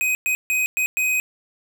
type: tone bursts at uneven times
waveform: square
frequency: 2511 Hz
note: D#7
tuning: 15 cents sharp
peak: -19 dBFS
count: 5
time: 0.01-0.15 / 0.26-0.35 / 0.5-0.66 / 0.77-0.86 / 0.97-1.2 s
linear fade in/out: 0 ms
effects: none